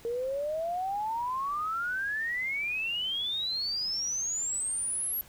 sine exponential sweep, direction up, 458.8 to 11850 Hz, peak -29 dBFS, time 0.05-5.21 s, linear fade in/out 0 ms, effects pink hiss -54 dBFS RMS until 5.28 s

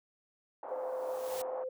pink band-pass noise, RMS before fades -43 dBFS, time 0.63-1.64 s, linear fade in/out 2 ms, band 530 to 920 Hz, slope 24 dB/octave
white noise with exponential growth, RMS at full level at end -42 dBFS, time 0.68-1.42 s, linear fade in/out 5 ms, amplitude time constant 160 ms
sine tone, 515 Hz, C5, 28 cents flat, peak -35 dBFS, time 0.71-1.69 s, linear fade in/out 5 ms
effects none

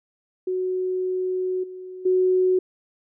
sine tone with level steps, 369.7 Hz, F#4, 1 cent flat, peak -22 / -34 / -16 dBFS, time 0.47-2.59 s, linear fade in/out 5 ms, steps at 1.63 / 2.05 s, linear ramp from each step 10 ms, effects none

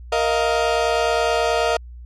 35% pulse chord, Bb suspended fourth, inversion none, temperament equal with one note detuned, 466.2 / 629.1 / 698.5 Hz, Bb4 / Eb5 / F5, 0 / +19 / 0 cents, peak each -20 dBFS, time 0.12-1.77 s, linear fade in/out 5 ms, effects added 60 Hz sine -35 dBFS peak until 2.05 s + low-pass 6000 Hz 12 dB/octave

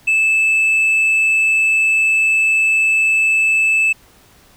triangle tone with tanh clipping, 2624 Hz, E7, 9 cents flat, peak -12 dBFS, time 0.07-3.93 s, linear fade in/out 10 ms, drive 7 dB, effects pink hiss -49 dBFS RMS until 4.56 s

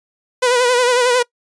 sawtooth tone with vibrato, 493.9 Hz, B4, in tune, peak -8 dBFS, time 0.42-1.23 s, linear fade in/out 10 ms, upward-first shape sine, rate 11 Hz, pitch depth 55 cents each way, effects noise-tail reverb RT60 0.1 s tail -24 dB re dry + resampled to 22050 Hz

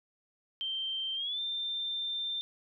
sine tone with pitch glide, 3136 to 3582 Hz, G7 to A7, 0 to +30 cents, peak -32 dBFS, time 0.61-2.41 s, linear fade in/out 0 ms, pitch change +230 cents, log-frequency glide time 1.15-1.4 s, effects none

